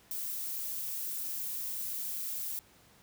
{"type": "noise", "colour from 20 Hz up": "violet", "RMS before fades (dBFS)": -37, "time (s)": [0.11, 2.59], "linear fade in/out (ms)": 0, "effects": ["pink hiss -61 dBFS RMS until 3.02 s", "high-pass 60 Hz 12 dB/octave"]}